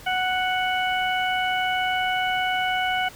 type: harmonic tone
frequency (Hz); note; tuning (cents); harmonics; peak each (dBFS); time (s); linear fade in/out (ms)
740; F#5; 0; 1 / 2 / 3 / 4; -24 / -27 / -29 / -30; 0.06-3.09; 10
effects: pink hiss -45 dBFS RMS until 3.15 s